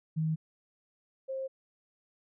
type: tone pair in turn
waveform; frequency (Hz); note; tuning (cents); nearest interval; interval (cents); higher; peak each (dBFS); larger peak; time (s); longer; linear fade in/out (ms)
sine; 158.3 / 531.5; D#3 / C5; +30 / +27; octave + major sixth; 2097; second; -27 / -33; first; 0.16-0.36 / 1.28-1.48; neither; 20
effects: none